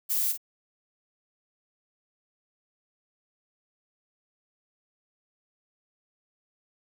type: noise with echo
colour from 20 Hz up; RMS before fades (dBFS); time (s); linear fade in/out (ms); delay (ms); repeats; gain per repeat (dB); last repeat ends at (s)
violet; -27; 0.09-0.33; 20; 47; 1; -8; 0.377
effects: none